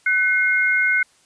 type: tone pair together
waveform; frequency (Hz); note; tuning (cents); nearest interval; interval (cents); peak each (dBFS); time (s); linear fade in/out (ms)
sine; 1500 / 2140; F#6 / C7; +23 / +38; tritone; 615; -18; 0.06-1.03; 5
effects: white hiss -57 dBFS RMS until 1.25 s + resampled to 22050 Hz